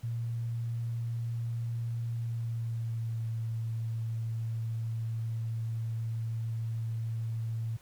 sine tone with pitch glide, 116.54 to 113.35 Hz, A#2 to A#2, 0 to -48 cents, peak -31 dBFS, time 0.03-7.77 s, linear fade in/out 10 ms, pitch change -48 cents, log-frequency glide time 2.1-3.29 s, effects pink hiss -60 dBFS RMS until 7.81 s

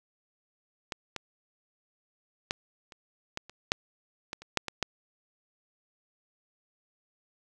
clicks, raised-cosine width 0.2 ms, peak -16 / -17 / -11 / -30 / -16 / -29 / -6 / -18 / -29 / -7 / -16 / -10 dBFS, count 12, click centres 0.922 / 1.163 / 2.509 / 2.922 / 3.374 / 3.496 / 3.719 / 4.331 / 4.42 / 4.573 / 4.683 / 4.827 s, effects none

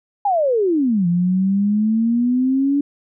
sine exponential two-way sweep, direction down then up, 839 to 171 to 287.6 Hz, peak -14 dBFS, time 0.25-2.81 s, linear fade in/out 5 ms, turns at 1.07 s, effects none

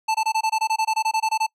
square tone bursts, 880 Hz, A5, in tune, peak -19 dBFS, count 16, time 0.08-1.466 s, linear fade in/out 10 ms, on 66 ms, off 22 ms, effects noise-tail reverb RT60 0.1 s tail -26 dB re dry + low-pass 9000 Hz 12 dB/octave

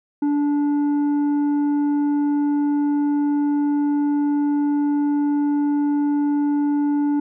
sine tone with tanh clipping, 290.5 Hz, D4, 19 cents flat, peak -18 dBFS, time 0.22-7.2 s, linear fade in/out 5 ms, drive 6 dB, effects none

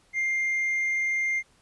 triangle tone with tanh clipping, 2107 Hz, C7, 12 cents sharp, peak -24 dBFS, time 0.13-1.43 s, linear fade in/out 50 ms, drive 6 dB, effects pink hiss -62 dBFS RMS until 1.61 s + resampled to 24000 Hz

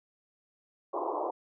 white band-pass noise, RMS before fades -33 dBFS, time 0.93-1.31 s, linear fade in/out 10 ms, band 310 to 1100 Hz, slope 96 dB/octave, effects none

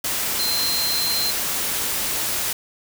sine tone in noise, 4129 Hz, C8, 24 cents flat, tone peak -22 dBFS, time 0.39-1.31 s, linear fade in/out 5 ms, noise white, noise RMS -24 dBFS, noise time 0.04-2.53 s, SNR -1 dB, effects none

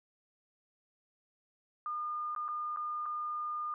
sine tone with dropouts, 1214 Hz, D#6, 43 cents flat, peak -34 dBFS, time 1.86-3.74 s, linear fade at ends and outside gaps 1 ms, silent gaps 2.35-2.362 / 2.481-2.487 / 2.762-2.771 / 3.057-3.061 s, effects none

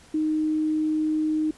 sine tone, 310 Hz, D#4, 6 cents flat, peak -21 dBFS, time 0.14-1.51 s, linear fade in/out 5 ms, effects pink hiss -52 dBFS RMS until 1.57 s + resampled to 24000 Hz

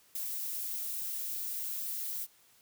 violet noise with ADSR envelope, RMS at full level -35 dBFS, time 0.15-2.27 s, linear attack 4 ms, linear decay 18 ms, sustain -2 dB, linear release 39 ms, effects white hiss -64 dBFS RMS until 2.61 s

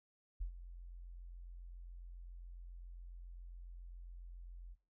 sine tone with ADSR envelope, 43.65 Hz, F1, in tune, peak -35 dBFS, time 0.4-4.76 s, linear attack 15 ms, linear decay 97 ms, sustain -13 dB, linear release 40 ms, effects noise-tail reverb RT60 0.3 s tail -21 dB re dry

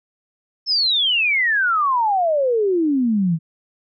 sine exponential sweep, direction down, 5360 to 155.56 Hz, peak -15 dBFS, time 0.66-3.39 s, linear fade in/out 50 ms, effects none

